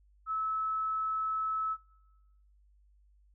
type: tone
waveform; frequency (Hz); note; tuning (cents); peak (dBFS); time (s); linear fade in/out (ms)
sine; 1300; E6; -24; -30; 0.26-1.77; 50
effects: noise-tail reverb RT60 1.0 s tail -21 dB re dry + added 50 Hz sine -61 dBFS peak until 3.34 s